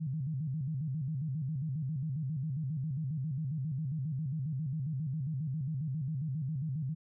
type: tone with vibrato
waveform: sine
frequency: 144.1 Hz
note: D3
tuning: 33 cents flat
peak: -32 dBFS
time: 0-6.95 s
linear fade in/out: 20 ms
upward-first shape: square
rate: 7.4 Hz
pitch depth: 170 cents each way
effects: none